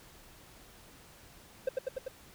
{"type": "tone with echo", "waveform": "triangle", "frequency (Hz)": 523.3, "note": "C5", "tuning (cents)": 0, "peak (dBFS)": -24, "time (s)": [1.67, 1.69], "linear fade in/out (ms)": 5, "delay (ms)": 98, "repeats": 4, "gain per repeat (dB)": -2, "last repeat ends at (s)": 2.082, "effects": ["pink hiss -56 dBFS RMS until 2.34 s"]}